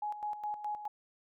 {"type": "tone with tremolo", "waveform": "sine", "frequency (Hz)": 838, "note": "G#5", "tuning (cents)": 15, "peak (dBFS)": -33, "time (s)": [0.02, 0.88], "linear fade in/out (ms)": 5, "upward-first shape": "square", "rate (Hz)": 4.8, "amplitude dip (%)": 65, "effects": []}